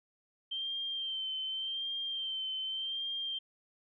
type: tone with vibrato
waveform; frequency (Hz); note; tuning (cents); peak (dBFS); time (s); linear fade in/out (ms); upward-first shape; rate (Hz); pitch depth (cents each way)
sine; 3136; G7; 0; -34; 0.51-3.39; 10; sine; 0.86; 36
effects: none